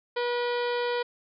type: harmonic tone with a mistuned harmonic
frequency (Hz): 484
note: B4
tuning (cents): -35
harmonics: 1 / 2 / 3 / 4 / 5 / 6 / 7 / 8 / 9 / 10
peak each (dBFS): -27 / -33 / -37 / -39 / -41 / -43 / -44 / -45 / -46 / -47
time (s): 0.16-1.03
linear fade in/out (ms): 10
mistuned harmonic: 6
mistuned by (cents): +98
effects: none